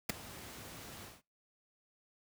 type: noise with ADSR envelope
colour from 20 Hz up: pink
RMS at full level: -29 dBFS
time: 0.09-1.22 s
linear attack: 7 ms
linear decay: 10 ms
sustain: -20 dB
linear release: 190 ms
effects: noise-tail reverb RT60 0.3 s tail -26 dB re dry + high-pass 60 Hz 12 dB/octave